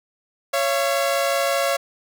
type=tone pair together; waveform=sawtooth; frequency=554.4 / 679.6 Hz; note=C#5 / F5; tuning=0 / -47 cents; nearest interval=major third; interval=353 cents; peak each=-17 / -19 dBFS; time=0.53-1.77 s; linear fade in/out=10 ms; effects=none